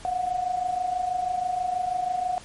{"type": "tone pair together", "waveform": "sine", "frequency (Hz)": [706.8, 733], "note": ["F5", "F#5"], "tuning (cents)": [21, -16], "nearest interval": "minor second", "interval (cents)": 63, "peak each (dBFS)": [-30, -25], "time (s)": [0.05, 2.38], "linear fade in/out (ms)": 0, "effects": ["pink hiss -46 dBFS RMS until 2.44 s", "MP3 48 kbps"]}